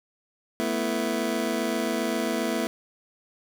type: chord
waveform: 25% pulse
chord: A suspended second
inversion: none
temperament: just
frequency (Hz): 220 / 247.5 / 330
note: A3 / B3 / E4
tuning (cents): 0 / +4 / +2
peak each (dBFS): -26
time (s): 0.6-2.67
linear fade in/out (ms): 0
effects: none